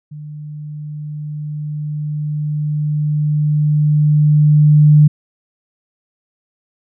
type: tone with level ramp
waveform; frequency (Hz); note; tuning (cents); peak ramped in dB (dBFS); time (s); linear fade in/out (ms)
sine; 150; D3; +37; -28 to -4; 0.11-5.08; 10
effects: none